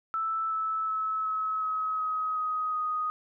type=tone with pitch steps; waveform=sine; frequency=1318.5 / 1307.9 / 1297.3 / 1286.9 / 1276.5 / 1266.3 / 1256.1 / 1245.9 Hz; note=E6 / E6 / E6 / E6 / D#6 / D#6 / D#6 / D#6; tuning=0 / -14 / -28 / -42 / +44 / +30 / +16 / +2 cents; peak=-27 dBFS; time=0.14-3.1 s; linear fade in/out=0 ms; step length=370 ms; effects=none